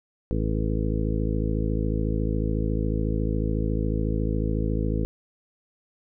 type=harmonic tone; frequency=54 Hz; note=A1; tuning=32 cents flat; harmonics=1 / 2 / 3 / 4 / 5 / 6 / 8 / 9; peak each=-26 / -29 / -31 / -32 / -33 / -34 / -35 / -36 dBFS; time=0.31-5.05 s; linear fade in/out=0 ms; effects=none